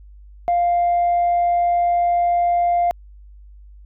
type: tone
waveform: sine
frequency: 698.5 Hz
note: F5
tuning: in tune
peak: -13 dBFS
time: 0.48-2.91 s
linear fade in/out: 0 ms
effects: tanh soft clip ceiling -12 dBFS + added 50 Hz sine -40 dBFS peak until 3.85 s